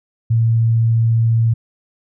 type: tone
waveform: sine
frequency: 114.3 Hz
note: A#2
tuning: 34 cents flat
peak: -11 dBFS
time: 0.3-1.54 s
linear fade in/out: 10 ms
effects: none